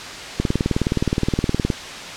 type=click train; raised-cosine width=3 ms; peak=-5 dBFS; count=26; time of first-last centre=0.4-1.702 s; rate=19.2 Hz; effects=white hiss -31 dBFS RMS until 2.16 s + low-pass 5000 Hz 12 dB/octave